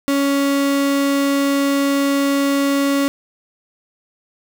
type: tone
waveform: 35% pulse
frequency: 279.1 Hz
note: C#4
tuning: 12 cents sharp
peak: -13 dBFS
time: 0.08-3.08 s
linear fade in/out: 0 ms
effects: none